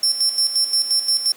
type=tone with tremolo; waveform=35% pulse; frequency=5400 Hz; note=E8; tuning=41 cents sharp; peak=-12 dBFS; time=0.03-1.32 s; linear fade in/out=2 ms; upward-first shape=square; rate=5.7 Hz; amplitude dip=65%; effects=pink hiss -44 dBFS RMS until 1.36 s + high-pass 400 Hz 12 dB/octave